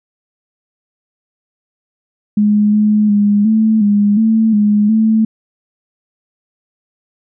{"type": "tone with pitch steps", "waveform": "sine", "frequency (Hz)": [208.8, 211.4, 205.3, 219.5, 205.1, 222.1, 208.3, 220.2], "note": ["G#3", "G#3", "G#3", "A3", "G#3", "A3", "G#3", "A3"], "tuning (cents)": [10, 31, -20, -4, -21, 16, 5, 2], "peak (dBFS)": -8, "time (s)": [2.37, 5.25], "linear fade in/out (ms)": 5, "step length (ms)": 360, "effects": []}